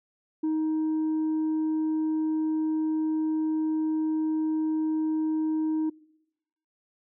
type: tone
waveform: sine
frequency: 313.6 Hz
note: D#4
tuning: 14 cents sharp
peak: -21 dBFS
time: 0.43-5.9 s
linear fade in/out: 10 ms
effects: noise-tail reverb RT60 0.9 s tail -25 dB re dry + tanh soft clip ceiling -23 dBFS